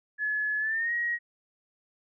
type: tone with pitch glide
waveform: sine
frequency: 1707 to 1894 Hz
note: G#6 to A#6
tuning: +47 to +27 cents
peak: -26 dBFS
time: 0.18-1.19 s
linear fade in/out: 50 ms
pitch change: +180 cents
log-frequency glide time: 0.59-0.93 s
effects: none